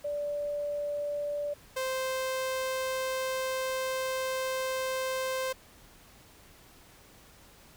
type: tone pair in turn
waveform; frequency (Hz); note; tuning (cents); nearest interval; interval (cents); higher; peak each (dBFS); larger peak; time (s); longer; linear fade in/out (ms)
sine / sawtooth; 583 / 521.6; D5 / C5; -13 / -5; major second; 192; first; -30 / -26; second; 0.04-1.54 / 1.76-5.53; second; 10
effects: pink hiss -56 dBFS RMS until 7.76 s